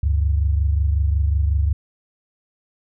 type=tone pair together; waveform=sine; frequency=71.7 / 97.17 Hz; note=D2 / G2; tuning=-41 / -15 cents; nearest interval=perfect fourth; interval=526 cents; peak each=-16 / -23 dBFS; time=0.03-1.73 s; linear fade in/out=5 ms; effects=none